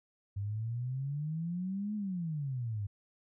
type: exponential two-way sweep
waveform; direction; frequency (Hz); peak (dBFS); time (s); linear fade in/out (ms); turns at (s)
sine; up then down; 98 to 214.3 to 98; -33; 0.36-2.87; 10; 1.95
effects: none